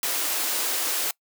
white high-pass noise, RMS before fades -26 dBFS, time 0.03-1.11 s, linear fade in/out 2 ms, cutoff 270 Hz, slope 48 dB/octave, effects noise-tail reverb RT60 0.1 s tail -24 dB re dry

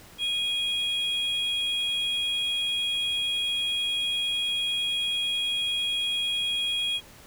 triangle tone pair together, 2470 / 3297 Hz, D#7 / G#7, -13 / -13 cents, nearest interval perfect fourth, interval 500 cents, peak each -32 / -24 dBFS, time 0.18-7.01 s, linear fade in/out 50 ms, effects pink hiss -50 dBFS RMS until 7.26 s

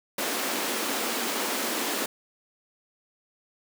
pink high-pass noise, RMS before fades -29 dBFS, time 0.18-2.06 s, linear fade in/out 5 ms, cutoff 220 Hz, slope 48 dB/octave, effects none

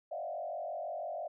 sine tone with frequency modulation, 659.3 Hz, E5, in tune, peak -36 dBFS, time 0.11-1.28 s, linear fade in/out 10 ms, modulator 46.1 Hz, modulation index 1.6, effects none

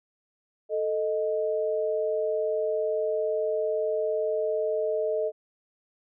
sine tone pair together, 440 / 622.3 Hz, A4 / D#5, 0 / 0 cents, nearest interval tritone, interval 600 cents, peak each -27 dBFS, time 0.69-5.32 s, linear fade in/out 50 ms, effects none

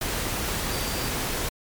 sine tone in noise, 4699 Hz, D8, in tune, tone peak -38 dBFS, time 0.71-1.09 s, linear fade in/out 5 ms, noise pink, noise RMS -28 dBFS, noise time 0.01-1.49 s, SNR -13 dB, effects MP3 96 kbps

